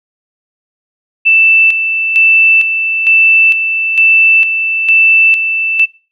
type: tone with tremolo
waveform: sine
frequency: 2654 Hz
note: E7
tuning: 11 cents sharp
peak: -4 dBFS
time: 1.25-5.86 s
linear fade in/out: 20 ms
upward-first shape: square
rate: 1.1 Hz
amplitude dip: 55%
effects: noise-tail reverb RT60 0.4 s tail -24 dB re dry